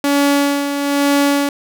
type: tone with tremolo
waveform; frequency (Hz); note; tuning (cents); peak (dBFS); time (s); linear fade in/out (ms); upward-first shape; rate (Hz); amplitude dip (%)
sawtooth; 283.6; C#4; +40; -7; 0.04-1.49; 2; sine; 1.1; 55
effects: none